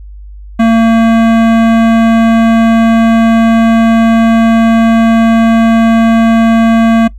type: tone with hard clipping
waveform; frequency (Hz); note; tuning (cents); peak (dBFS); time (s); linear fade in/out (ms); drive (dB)
sine; 227.3; A#3; -43; -6; 0.59-7.08; 10; 17
effects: noise-tail reverb RT60 0.1 s tail -20 dB re dry + added 50 Hz sine -26 dBFS peak until 7.18 s